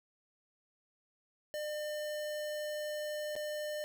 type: tone with dropouts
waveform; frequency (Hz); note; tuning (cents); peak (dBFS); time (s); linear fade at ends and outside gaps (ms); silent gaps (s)
square; 602; D5; +43; -37; 1.54-3.84; 0; 3.354-3.363
effects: none